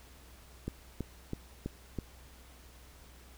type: click train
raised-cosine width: 3 ms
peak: -22 dBFS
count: 5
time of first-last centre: 0.68-1.987 s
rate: 3.06 Hz
effects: added 62 Hz sine -55 dBFS peak until 3.37 s + pink hiss -58 dBFS RMS until 3.37 s